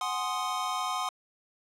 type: chord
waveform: square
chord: Ab dominant seventh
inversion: third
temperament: equal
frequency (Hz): 740 / 830.6 / 1046.5 / 1244.5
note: Gb5 / Ab5 / C6 / Eb6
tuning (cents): 0 / 0 / 0 / 0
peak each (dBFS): -36 / -40 / -34 / -35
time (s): 0.01-1.09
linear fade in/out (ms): 2
effects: low-pass 10000 Hz 12 dB/octave